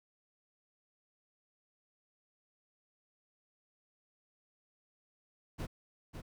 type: noise with echo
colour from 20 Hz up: brown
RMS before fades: -39 dBFS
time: 5.58-5.67 s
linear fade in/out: 20 ms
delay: 550 ms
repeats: 1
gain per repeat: -6 dB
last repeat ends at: 6.22 s
effects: none